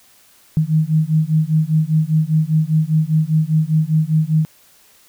sine beating tone pair, 154.4 / 159.4 Hz, D#3 / D#3, -13 / +42 cents, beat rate 5 Hz, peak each -16 dBFS, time 0.57-4.45 s, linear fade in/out 0 ms, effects white hiss -51 dBFS RMS until 5.08 s

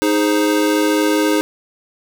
square chord, Ab major, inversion second, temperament equal, 311.1 / 415.3 / 523.3 Hz, Eb4 / Ab4 / C5, 0 / 0 / 0 cents, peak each -16 / -20 / -22 dBFS, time 0.02-1.41 s, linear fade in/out 0 ms, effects none

